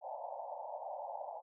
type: band-pass noise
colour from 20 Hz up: white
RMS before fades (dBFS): -44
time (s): 0.01-1.42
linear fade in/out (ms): 50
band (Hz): 550 to 910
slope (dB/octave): 96
effects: none